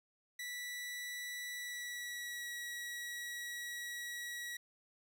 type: tone with pitch glide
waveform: sawtooth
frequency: 1960 to 1921.9 Hz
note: B6 to B6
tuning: -14 to -48 cents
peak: -38 dBFS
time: 0.39-4.57 s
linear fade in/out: 5 ms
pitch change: -34 cents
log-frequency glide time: 1.52-2.53 s
effects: none